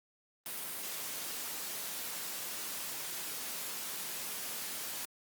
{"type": "noise", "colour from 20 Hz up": "white", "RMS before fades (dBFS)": -40, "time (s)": [0.46, 5.05], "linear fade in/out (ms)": 0, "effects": ["high-pass 150 Hz 12 dB/octave", "Opus 32 kbps"]}